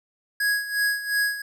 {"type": "tone with tremolo", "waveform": "square", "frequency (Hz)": 1661.2, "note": "G#6", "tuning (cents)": 0, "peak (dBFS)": -20, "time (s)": [0.4, 1.42], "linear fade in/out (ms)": 5, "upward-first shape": "sine", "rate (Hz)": 2.8, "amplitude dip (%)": 75, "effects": []}